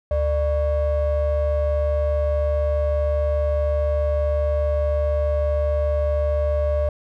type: ring-modulated tone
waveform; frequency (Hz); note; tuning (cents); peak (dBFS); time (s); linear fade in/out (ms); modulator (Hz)
triangle; 261.6; C4; 0; -13; 0.11-6.89; 2; 334
effects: none